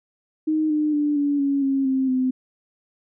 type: tone with pitch steps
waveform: sine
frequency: 311.1 / 302.8 / 294.7 / 286.8 / 279.1 / 271.6 / 264.3 / 257.3 Hz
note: D#4 / D#4 / D4 / D4 / C#4 / C#4 / C4 / C4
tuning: 0 / -47 / +6 / -41 / +12 / -35 / +18 / -29 cents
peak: -18 dBFS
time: 0.47-2.31 s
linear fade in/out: 10 ms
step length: 230 ms
effects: none

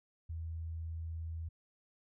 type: tone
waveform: sine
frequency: 81.7 Hz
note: E2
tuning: 15 cents flat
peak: -38 dBFS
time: 0.29-1.49 s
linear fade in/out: 10 ms
effects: none

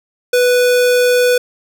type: tone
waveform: square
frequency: 493.9 Hz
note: B4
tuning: in tune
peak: -10 dBFS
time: 0.33-1.38 s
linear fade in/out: 5 ms
effects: none

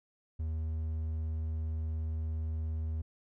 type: tone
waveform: triangle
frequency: 79.3 Hz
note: D#2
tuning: 33 cents sharp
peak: -30 dBFS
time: 0.39-3.02 s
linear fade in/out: 10 ms
effects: none

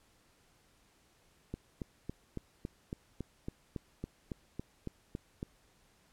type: click train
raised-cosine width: 3 ms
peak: -25 dBFS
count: 15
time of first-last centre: 1.54-5.429 s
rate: 3.6 Hz
effects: pink hiss -68 dBFS RMS until 6.12 s + low-pass 12000 Hz 12 dB/octave

